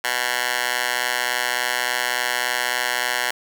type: tone with high-pass filter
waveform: 10% pulse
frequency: 123.47 Hz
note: B2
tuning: in tune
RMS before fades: -23 dBFS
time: 0.04-3.31 s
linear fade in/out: 5 ms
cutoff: 1300 Hz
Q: 1.4
effects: none